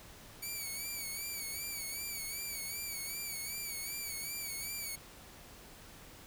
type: tone with vibrato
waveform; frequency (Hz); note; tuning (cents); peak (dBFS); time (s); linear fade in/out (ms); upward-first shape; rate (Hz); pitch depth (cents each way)
5% pulse; 2277; C#7; +46; -29; 0.42-4.96; 10; sine; 2.6; 69
effects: pink hiss -54 dBFS RMS until 6.26 s